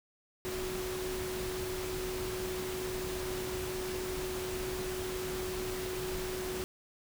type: tone in noise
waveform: sine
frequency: 370 Hz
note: F#4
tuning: in tune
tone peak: -36 dBFS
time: 0.45-6.64 s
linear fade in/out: 0 ms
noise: pink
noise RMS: -40 dBFS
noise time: 0.45-6.64 s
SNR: +1 dB
effects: none